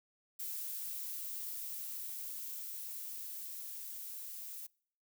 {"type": "noise with level ramp", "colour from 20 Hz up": "violet", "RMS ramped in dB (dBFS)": [-41, -46], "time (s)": [0.39, 4.67], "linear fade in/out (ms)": 10, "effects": ["noise-tail reverb RT60 0.6 s tail -26 dB re dry"]}